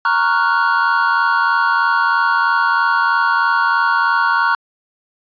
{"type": "chord", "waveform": "triangle", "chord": "Gb major seventh", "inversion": "first", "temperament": "equal", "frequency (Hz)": [932.3, 1108.7, 1396.9, 1480], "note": ["Bb5", "Db6", "F6", "Gb6"], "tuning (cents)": [0, 0, 0, 0], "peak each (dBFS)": -16, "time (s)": [0.05, 4.55], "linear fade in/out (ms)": 2, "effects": ["tanh soft clip ceiling -1 dBFS", "resampled to 11025 Hz"]}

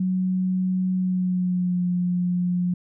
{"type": "tone with pitch glide", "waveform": "sine", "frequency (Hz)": [185.2, 178.27], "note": ["F#3", "F3"], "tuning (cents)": [2, 36], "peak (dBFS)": -20, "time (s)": [0, 2.74], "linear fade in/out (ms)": 5, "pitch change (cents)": -66, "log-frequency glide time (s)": [0.95, 1.84], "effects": []}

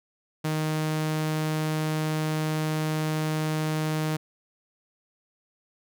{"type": "tone", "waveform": "sawtooth", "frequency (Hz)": 155.56, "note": "D#3", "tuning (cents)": 0, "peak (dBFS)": -21, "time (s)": [0.44, 4.17], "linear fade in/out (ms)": 10, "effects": []}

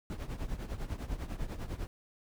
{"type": "noise with tremolo", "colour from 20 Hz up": "brown", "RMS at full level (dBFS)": -34, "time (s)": [0.1, 1.87], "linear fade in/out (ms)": 0, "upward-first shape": "triangle", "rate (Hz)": 10, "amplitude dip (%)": 85, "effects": []}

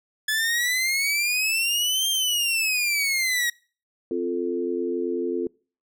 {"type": "exponential two-way sweep", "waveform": "sawtooth", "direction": "up then down", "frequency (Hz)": [1715, 3199, 1885], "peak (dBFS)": -18, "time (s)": [0.28, 3.5], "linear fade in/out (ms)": 5, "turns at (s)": 2.09}
{"type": "chord", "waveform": "sine", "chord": "F major", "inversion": "second", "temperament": "equal", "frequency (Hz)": [261.6, 349.2, 440], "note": ["C4", "F4", "A4"], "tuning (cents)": [0, 0, 0], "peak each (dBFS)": [-30, -26, -28], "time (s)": [4.11, 5.47], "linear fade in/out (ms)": 2}
{"effects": ["noise-tail reverb RT60 0.4 s tail -25 dB re dry"]}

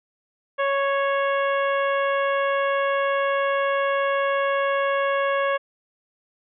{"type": "harmonic tone with a mistuned harmonic", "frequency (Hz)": 554.4, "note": "C#5", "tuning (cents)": 0, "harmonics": [1, 2, 3, 4, 5, 6], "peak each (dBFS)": [-22, -25, -28, -34, -36, -41], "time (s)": [0.58, 5.58], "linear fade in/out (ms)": 20, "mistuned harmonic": 4, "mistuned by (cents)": -18, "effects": []}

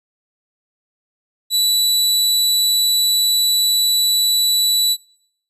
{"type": "tone", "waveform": "sawtooth", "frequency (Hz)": 3951, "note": "B7", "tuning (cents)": 0, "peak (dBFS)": -10, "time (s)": [1.5, 4.97], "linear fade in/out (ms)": 50, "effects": ["noise-tail reverb RT60 0.7 s tail -26 dB re dry", "resampled to 32000 Hz"]}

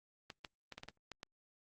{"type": "clicks", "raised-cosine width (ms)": 0.2, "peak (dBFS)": -28, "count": 8, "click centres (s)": [0.302, 0.448, 0.723, 0.78, 0.834, 0.886, 1.117, 1.231], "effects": ["Opus 24 kbps"]}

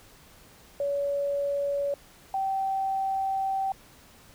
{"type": "tone pair in turn", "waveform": "sine", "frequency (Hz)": [566, 774.3], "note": ["C#5", "G5"], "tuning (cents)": [36, -22], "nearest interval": "perfect fourth", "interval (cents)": 542, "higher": "second", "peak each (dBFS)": -25, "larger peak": "neither", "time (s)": [[0.8, 1.94], [2.34, 3.72]], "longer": "second", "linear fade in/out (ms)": 2, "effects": ["pink hiss -54 dBFS RMS until 4.34 s"]}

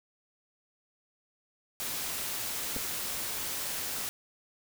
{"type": "noise", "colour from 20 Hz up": "white", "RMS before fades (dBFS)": -35, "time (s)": [1.8, 4.09], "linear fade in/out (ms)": 0}
{"type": "clicks", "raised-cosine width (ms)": 2, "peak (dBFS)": [-25, -24], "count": 2, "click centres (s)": [2.763, 2.767]}
{"effects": []}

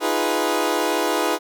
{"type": "chord", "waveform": "20% pulse", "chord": "F half-diminished seventh", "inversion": "third", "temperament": "equal", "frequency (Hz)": [311.1, 349.2, 415.3, 493.9], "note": ["Eb4", "F4", "Ab4", "Cb5"], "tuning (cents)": [0, 0, 0, 0], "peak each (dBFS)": -20, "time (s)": [0, 1.39], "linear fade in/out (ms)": 50, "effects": []}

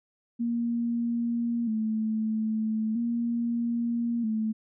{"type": "tone with vibrato", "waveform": "sine", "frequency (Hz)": 226.8, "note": "A#3", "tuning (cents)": -47, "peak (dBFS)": -25, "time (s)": [0.39, 4.53], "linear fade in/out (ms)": 20, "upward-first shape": "square", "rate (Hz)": 0.39, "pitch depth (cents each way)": 62, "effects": []}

